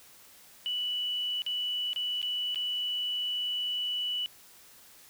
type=tone with dropouts; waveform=sine; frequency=2960 Hz; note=F#7; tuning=in tune; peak=-29 dBFS; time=0.66-4.26 s; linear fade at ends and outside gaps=0 ms; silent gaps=1.42-1.464 / 1.932-1.961 / 2.216-2.228 / 2.546-2.558 s; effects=white hiss -55 dBFS RMS until 5.09 s